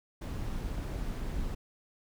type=noise with amplitude modulation; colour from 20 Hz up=brown; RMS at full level=-33 dBFS; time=0.21-1.55 s; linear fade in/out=10 ms; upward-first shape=sine; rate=212 Hz; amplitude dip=45%; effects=none